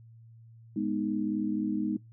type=chord; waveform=sine; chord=G# minor; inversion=none; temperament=equal; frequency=207.7 / 246.9 / 311.1 Hz; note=G#3 / B3 / D#4; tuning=0 / 0 / 0 cents; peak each=-31 / -34 / -31 dBFS; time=0.76-1.97 s; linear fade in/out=5 ms; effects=noise-tail reverb RT60 0.2 s tail -24 dB re dry + added 114 Hz sine -50 dBFS peak until 2.12 s